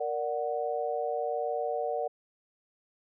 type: chord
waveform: sine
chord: Bb augmented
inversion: none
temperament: equal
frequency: 466.2 / 587.3 / 740 Hz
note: Bb4 / D5 / F#5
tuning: 0 / 0 / 0 cents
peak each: -33 dBFS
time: 0-2.08 s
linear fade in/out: 10 ms
effects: none